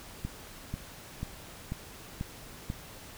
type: click train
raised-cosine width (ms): 5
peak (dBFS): -21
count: 6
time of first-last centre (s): 0.25-2.701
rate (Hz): 2.04
effects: pink hiss -48 dBFS RMS until 3.17 s